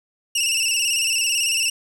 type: tone with vibrato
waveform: 20% pulse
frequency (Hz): 2744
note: F7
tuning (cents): -31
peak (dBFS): -13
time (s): 0.35-1.7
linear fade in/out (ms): 5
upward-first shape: square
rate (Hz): 18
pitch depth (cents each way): 59
effects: none